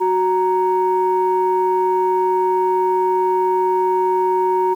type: tone pair together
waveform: sine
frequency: 370 / 932.3 Hz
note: F#4 / A#5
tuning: 0 / 0 cents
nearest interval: octave + major third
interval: 1600 cents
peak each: -16 dBFS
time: 0-4.75 s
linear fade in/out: 20 ms
effects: tanh soft clip ceiling -8 dBFS + 8-bit